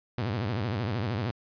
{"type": "tone with vibrato", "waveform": "sawtooth", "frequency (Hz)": 110, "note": "A2", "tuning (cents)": 0, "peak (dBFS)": -24, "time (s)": [0.18, 1.31], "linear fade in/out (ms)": 0, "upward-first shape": "sine", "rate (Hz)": 13, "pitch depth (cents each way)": 250, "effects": ["resampled to 11025 Hz"]}